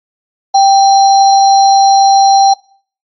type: tone with sample-and-hold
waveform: sine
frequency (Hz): 784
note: G5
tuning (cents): 0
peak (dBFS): -3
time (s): 0.54-2.54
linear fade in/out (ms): 10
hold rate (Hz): 4900
effects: noise-tail reverb RT60 0.5 s tail -23 dB re dry + MP3 32 kbps